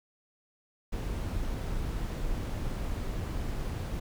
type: noise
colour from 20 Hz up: brown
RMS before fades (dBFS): -33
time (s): 0.92-4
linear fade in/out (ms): 10
effects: none